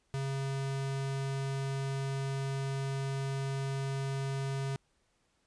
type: tone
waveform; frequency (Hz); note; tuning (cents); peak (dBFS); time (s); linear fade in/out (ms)
square; 136.2; C#3; -30; -33; 0.14-4.76; 0
effects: pink hiss -74 dBFS RMS until 5.46 s + resampled to 22050 Hz